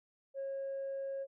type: tone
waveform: sine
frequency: 545 Hz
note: C#5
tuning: 29 cents flat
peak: -35 dBFS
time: 0.34-1.27 s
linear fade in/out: 50 ms
effects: tanh soft clip ceiling -34 dBFS